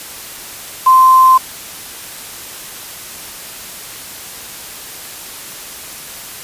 sine tone with quantisation, 1039 Hz, C6, 12 cents flat, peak -4 dBFS, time 0.86-1.38 s, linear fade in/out 10 ms, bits 4, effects white hiss -30 dBFS RMS until 6.43 s + resampled to 32000 Hz

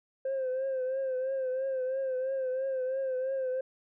sine tone with vibrato, 524 Hz, C5, 2 cents sharp, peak -27 dBFS, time 0.25-3.61 s, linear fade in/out 5 ms, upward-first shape triangle, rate 3 Hz, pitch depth 62 cents each way, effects tanh soft clip ceiling -27 dBFS

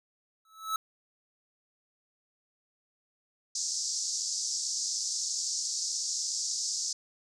square tone with exponential growth, 1303 Hz, E6, 20 cents flat, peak -26 dBFS, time 0.45-0.76 s, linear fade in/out 2 ms, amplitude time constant 66 ms
pink band-pass noise, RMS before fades -33 dBFS, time 3.55-6.93 s, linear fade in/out 5 ms, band 4900 to 7400 Hz, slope 48 dB/octave
effects none

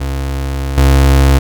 35% pulse tone with level steps, 68 Hz, C#2, 33 cents flat, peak -14 / -4 dBFS, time 0-1.39 s, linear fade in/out 10 ms, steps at 0.77 s, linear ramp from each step 10 ms, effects none

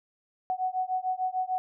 sine beating tone pair, 740 / 746.7 Hz, F#5 / F#5, 0 / +16 cents, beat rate 6.7 Hz, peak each -30 dBFS, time 0.5-1.58 s, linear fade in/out 0 ms, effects none

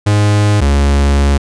45% pulse tone pair in turn, 103.83 / 70.45 Hz, G#2 / C#2, 0 / +29 cents, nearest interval perfect fifth, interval 671 cents, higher first, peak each -8 dBFS, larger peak neither, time 0.06-0.61 / 0.61-1.38 s, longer second, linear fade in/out 10 ms, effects resampled to 22050 Hz

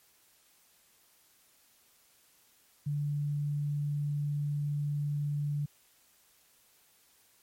sine tone, 145.8 Hz, D3, 12 cents flat, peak -29 dBFS, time 2.86-5.66 s, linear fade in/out 10 ms, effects white hiss -65 dBFS RMS until 7.42 s + MP3 64 kbps

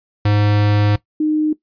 square / sine tone pair in turn, 103.83 / 306.9 Hz, G#2 / D#4, 0 / -24 cents, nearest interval octave + perfect fifth, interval 1876 cents, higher second, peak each -13 dBFS, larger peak neither, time 0.25-0.96 / 1.2-1.53 s, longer first, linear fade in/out 5 ms, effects noise-tail reverb RT60 0.1 s tail -17 dB re dry + resampled to 11025 Hz

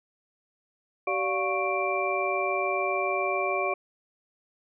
sine tone cluster, 383.1 / 581 / 708 / 1105 / 2356 Hz, G4 / D5 / F5 / C#6 / D7, -40 / -19 / +23 / -6 / +5 cents, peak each -31 dBFS, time 1.07-3.74 s, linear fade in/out 5 ms, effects none

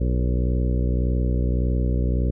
harmonic tone with a mistuned harmonic, 61.74 Hz, B1, in tune, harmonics 1 / 2 / 3 / 4 / 5 / 6 / 7 / 8 / 9, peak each -20 / -26 / -30 / -32 / -34 / -36 / -37 / -38 / -39 dBFS, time 0-2.31 s, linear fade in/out 10 ms, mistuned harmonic 8, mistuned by -40 cents, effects none

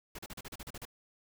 pink noise bursts, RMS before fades -44 dBFS, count 10, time 0.15-0.853 s, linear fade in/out 5 ms, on 37 ms, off 37 ms, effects none

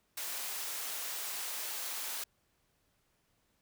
white high-pass noise, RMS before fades -39 dBFS, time 0.17-2.24 s, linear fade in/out 5 ms, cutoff 500 Hz, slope 12 dB/octave, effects pink hiss -75 dBFS RMS until 3.61 s

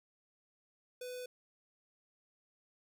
square tone with notch filter, 498.7 Hz, B4, 17 cents sharp, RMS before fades -44 dBFS, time 1.01-1.26 s, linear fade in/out 5 ms, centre 1100 Hz, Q 0.75, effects none

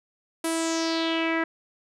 sawtooth tone with low-pass filter sweep, 327.4 Hz, E4, 12 cents flat, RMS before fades -26 dBFS, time 0.44-1.44 s, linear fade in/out 5 ms, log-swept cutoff 11000 to 1800 Hz, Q 3.7, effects none

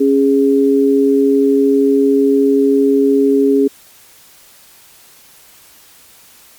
sine tone pair together, 275.1 / 412.4 Hz, C#4 / G#4, -13 / -12 cents, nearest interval perfect fifth, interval 701 cents, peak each -11 dBFS, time 0-3.68 s, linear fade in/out 10 ms, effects white hiss -44 dBFS RMS until 6.58 s + MP3 96 kbps

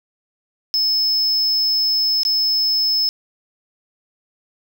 triangle tone with dropouts, 5220 Hz, E8, 18 cents flat, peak -14 dBFS, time 0.74-3.09 s, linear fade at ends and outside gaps 0 ms, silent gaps 2.233-2.251 s, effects none

